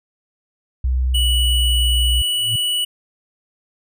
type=tone with pitch glide; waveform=sine; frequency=63.6 to 62.94 Hz; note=C2 to B1; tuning=-48 to +33 cents; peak=-15 dBFS; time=0.84-2.22 s; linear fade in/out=5 ms; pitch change=-19 cents; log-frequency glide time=1.61-1.71 s
type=tone; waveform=square; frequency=2946 Hz; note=F#7; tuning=8 cents flat; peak=-18 dBFS; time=1.14-2.85 s; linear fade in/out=10 ms
type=tone with exponential growth; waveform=sine; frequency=113.1 Hz; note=A2; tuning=48 cents sharp; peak=-18 dBFS; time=2.33-2.56 s; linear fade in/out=5 ms; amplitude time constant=48 ms
effects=none